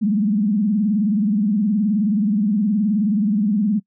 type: tone with vibrato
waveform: sine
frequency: 207.7 Hz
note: G#3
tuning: in tune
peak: -15 dBFS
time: 0.01-3.8 s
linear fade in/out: 20 ms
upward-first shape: sine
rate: 19 Hz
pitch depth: 150 cents each way
effects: noise-tail reverb RT60 0.1 s tail -26 dB re dry